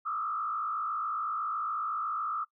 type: tone with frequency modulation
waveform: sine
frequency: 1253 Hz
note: D#6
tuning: 12 cents sharp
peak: -30 dBFS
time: 0.05-2.45 s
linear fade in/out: 20 ms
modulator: 53.9 Hz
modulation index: 1.4
effects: noise-tail reverb RT60 0.1 s tail -23 dB re dry